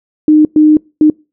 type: tone bursts at uneven times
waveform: sine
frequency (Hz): 305.8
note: D#4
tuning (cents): -30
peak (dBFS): -3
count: 3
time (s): 0.28-0.45 / 0.56-0.77 / 1.01-1.1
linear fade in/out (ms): 2
effects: noise-tail reverb RT60 0.3 s tail -26 dB re dry